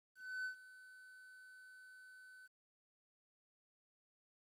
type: tone with ADSR envelope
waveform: triangle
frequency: 1512 Hz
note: F#6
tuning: 37 cents sharp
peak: -37 dBFS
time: 0.15-2.48 s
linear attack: 300 ms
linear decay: 100 ms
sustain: -18 dB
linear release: 22 ms
effects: resampled to 32000 Hz + 12-bit